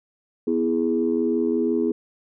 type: chord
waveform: sine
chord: E major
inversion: second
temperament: equal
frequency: 246.9 / 329.6 / 415.3 Hz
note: B3 / E4 / G#4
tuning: 0 / 0 / 0 cents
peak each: -23 dBFS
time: 0.47-1.92 s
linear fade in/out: 5 ms
effects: tanh soft clip ceiling -10 dBFS